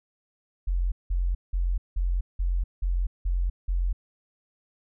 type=tone bursts; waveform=sine; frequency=44.23 Hz; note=F1; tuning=23 cents sharp; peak=-22 dBFS; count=8; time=0.67-3.93 s; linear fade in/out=10 ms; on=250 ms; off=180 ms; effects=none